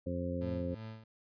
harmonic tone, 88 Hz, F2, 14 cents sharp, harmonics 1 / 2 / 3 / 4 / 5 / 6, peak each -39 / -40 / -39 / -48 / -48 / -39 dBFS, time 0.06-0.75 s, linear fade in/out 10 ms
30% pulse tone with tremolo, 110.6 Hz, A2, 9 cents sharp, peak -39 dBFS, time 0.41-1.04 s, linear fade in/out 5 ms, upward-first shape sine, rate 2.8 Hz, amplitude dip 75%
effects resampled to 11025 Hz

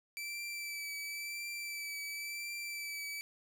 sawtooth tone with vibrato, 2322 Hz, D7, 20 cents flat, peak -36 dBFS, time 0.17-3.21 s, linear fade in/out 0 ms, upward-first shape triangle, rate 0.95 Hz, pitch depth 27 cents each way, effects none

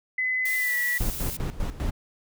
sine tone with pitch glide, 2022 to 1946.4 Hz, B6 to B6, +40 to -26 cents, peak -23 dBFS, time 0.18-0.98 s, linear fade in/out 5 ms, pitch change -66 cents, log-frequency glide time 0.57-0.76 s
blue noise, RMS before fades -34 dBFS, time 0.45-1.37 s, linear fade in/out 5 ms
brown noise with tremolo, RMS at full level -27 dBFS, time 1-1.91 s, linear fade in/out 5 ms, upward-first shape square, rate 5 Hz, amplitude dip 75%
effects none

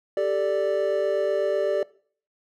triangle chord, G suspended second, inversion none, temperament equal, 392 / 440 / 587.3 Hz, G4 / A4 / D5, 0 / 0 / 0 cents, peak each -25 / -26 / -21 dBFS, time 0.17-1.83 s, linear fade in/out 2 ms, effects noise-tail reverb RT60 0.5 s tail -21 dB re dry

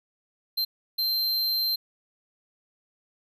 square tone bursts at uneven times, 4136 Hz, C8, 21 cents flat, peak -24 dBFS, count 2, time 0.57-0.65 / 0.98-1.76 s, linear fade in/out 10 ms, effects none

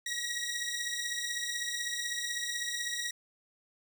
15% pulse beating tone pair, 1900 / 1916 Hz, A#6 / A#6, +33 / +47 cents, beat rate 16 Hz, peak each -30 dBFS, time 0.06-3.11 s, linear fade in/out 5 ms, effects none

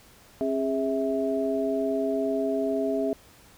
sine tone cluster, 269.3 / 411.3 / 653 Hz, C#4 / G#4 / E5, -50 / -17 / -17 cents, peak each -28 dBFS, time 0.41-3.13 s, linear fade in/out 0 ms, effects pink hiss -54 dBFS RMS until 3.57 s

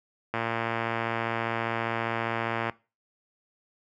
click train, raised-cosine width 0.5 ms, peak -13 dBFS, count 272, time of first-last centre 0.34-2.697 s, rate 115 Hz, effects noise-tail reverb RT60 0.3 s tail -20 dB re dry + high-pass 80 Hz 12 dB/octave

